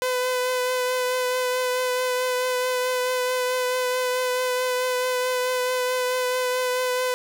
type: tone with vibrato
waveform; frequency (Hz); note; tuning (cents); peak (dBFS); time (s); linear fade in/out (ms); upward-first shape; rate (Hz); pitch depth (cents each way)
sawtooth; 504; B4; +35; -18; 0.02-7.14; 0; triangle; 4.6; 20
effects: none